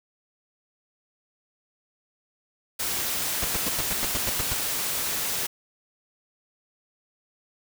white noise, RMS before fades -28 dBFS, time 2.79-5.47 s, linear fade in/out 10 ms
pink noise bursts, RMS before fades -28 dBFS, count 10, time 3.42-4.537 s, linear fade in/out 5 ms, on 28 ms, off 93 ms
effects none

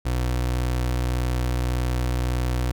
30% pulse tone, 61.74 Hz, B1, in tune, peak -19 dBFS, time 0.05-2.72 s, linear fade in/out 10 ms, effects none

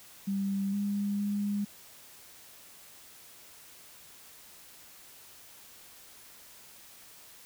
sine tone with pitch steps, 196.8 / 202.5 / 203.8 Hz, G3 / G#3 / G#3, +7 / -43 / -32 cents, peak -28 dBFS, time 0.27-1.65 s, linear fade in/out 10 ms, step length 460 ms, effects white hiss -53 dBFS RMS until 7.45 s

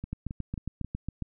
two click trains, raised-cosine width 5 ms, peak -20 / -23 dBFS, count 9 / 4, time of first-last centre 0.13-1.223 / 0.04-0.846 s, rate 7.32 / 3.72 Hz, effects none

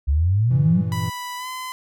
sine exponential sweep, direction up, 66.5 to 193.4 Hz, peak -15 dBFS, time 0.07-0.82 s, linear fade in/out 20 ms
triangle chord, E diminished, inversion first, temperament equal, 98 / 116.54 / 164.81 Hz, G2 / Bb2 / E3, 0 / 0 / 0 cents, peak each -24 dBFS, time 0.5-1.1 s, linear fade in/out 10 ms
sawtooth tone with pitch glide, 987.8 to 1021.5 Hz, B5 to C6, 0 to -42 cents, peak -25 dBFS, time 0.92-1.72 s, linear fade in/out 0 ms, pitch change +58 cents, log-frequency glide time 1.37-1.48 s
effects none

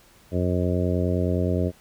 harmonic tone, 89.7 Hz, F2, 47 cents sharp, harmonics 1 / 2 / 3 / 4 / 5 / 6 / 7, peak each -24 / -27 / -29 / -30 / -31 / -32 / -32 dBFS, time 0.31-1.72 s, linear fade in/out 50 ms, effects pink hiss -55 dBFS RMS until 1.8 s

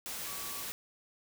sine tone in noise, 1139 Hz, C#6, 47 cents sharp, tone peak -49 dBFS, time 0.27-0.63 s, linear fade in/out 0 ms, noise white, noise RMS -40 dBFS, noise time 0.06-0.72 s, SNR -12 dB, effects none

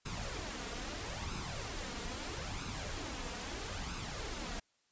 pink noise with flanger, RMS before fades -41 dBFS, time 0.05-4.6 s, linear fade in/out 10 ms, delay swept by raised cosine 0.77 to 4.27 ms, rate 0.77 Hz, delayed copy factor +0.55, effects white hiss -75 dBFS RMS until 4.91 s + resampled to 16000 Hz

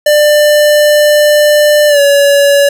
square tone with pitch glide, 595 to 566.8 Hz, D5 to C#5, +22 to +38 cents, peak -5 dBFS, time 0.06-2.69 s, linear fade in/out 5 ms, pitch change -84 cents, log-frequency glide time 1.88-2 s, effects none

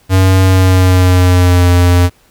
square tone with pitch glide, 94.3 to 88.49 Hz, F#2 to F2, +33 to +23 cents, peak -6 dBFS, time 0.09-2.1 s, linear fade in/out 50 ms, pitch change -110 cents, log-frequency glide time 0.43-1.7 s, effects pink hiss -50 dBFS RMS until 2.3 s

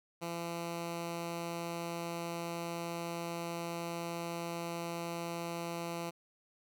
10% pulse tone, 169.6 Hz, E3, 50 cents sharp, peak -29 dBFS, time 0.21-6.11 s, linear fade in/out 20 ms, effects none

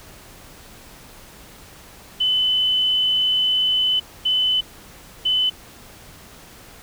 sine tone bursts at uneven times, 3019 Hz, F#7, 34 cents sharp, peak -16 dBFS, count 3, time 2.2-4 / 4.25-4.61 / 5.25-5.5 s, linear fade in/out 10 ms, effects pink hiss -44 dBFS RMS until 6.82 s

